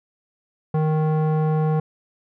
square tone with low-pass filter, 155.5 Hz, D#3, 1 cent flat, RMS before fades -20 dBFS, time 0.74-1.8 s, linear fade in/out 5 ms, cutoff 860 Hz, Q 1.2, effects none

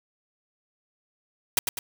white noise with echo, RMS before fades -21 dBFS, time 1.57-1.59 s, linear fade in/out 2 ms, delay 100 ms, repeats 2, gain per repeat -6 dB, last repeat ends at 1.79 s, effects none

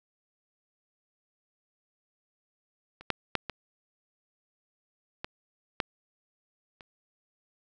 clicks, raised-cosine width 0.3 ms, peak -30 / -9 / -9 / -18 / -18 / -10 / -30 dBFS, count 7, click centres 3.01 / 3.103 / 3.353 / 3.497 / 5.245 / 5.802 / 6.808 s, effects none

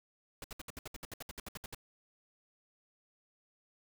pink noise bursts, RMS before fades -44 dBFS, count 16, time 0.42-1.747 s, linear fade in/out 2 ms, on 22 ms, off 65 ms, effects none

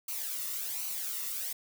blue noise with flanger, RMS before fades -36 dBFS, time 0.08-1.53 s, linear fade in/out 5 ms, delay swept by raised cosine 0.57 to 1.28 ms, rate 1.3 Hz, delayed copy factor -0.65, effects none

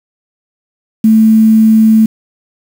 sine tone with quantisation, 220 Hz, A3, in tune, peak -3 dBFS, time 1.04-2.06 s, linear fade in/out 5 ms, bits 5, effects none

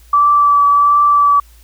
sine tone with vibrato, 1157 Hz, D6, 26 cents flat, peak -7 dBFS, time 0.13-1.4 s, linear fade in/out 5 ms, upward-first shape triangle, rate 1.4 Hz, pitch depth 17 cents each way, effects added 57 Hz sine -41 dBFS peak until 1.63 s + white hiss -50 dBFS RMS until 1.63 s

